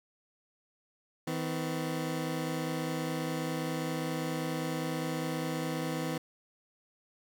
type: tone pair together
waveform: 20% pulse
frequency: 160 / 254.9 Hz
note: D#3 / C4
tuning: +49 / -45 cents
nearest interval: minor sixth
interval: 806 cents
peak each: -29 / -31 dBFS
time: 1.27-6.18 s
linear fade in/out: 5 ms
effects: none